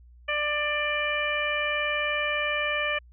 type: harmonic tone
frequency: 593 Hz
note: D5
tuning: 17 cents sharp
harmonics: 1 / 2 / 3 / 4 / 5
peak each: -31 / -33 / -30 / -29 / -34 dBFS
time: 0.28-2.99 s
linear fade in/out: 10 ms
effects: added 60 Hz sine -49 dBFS peak until 3.12 s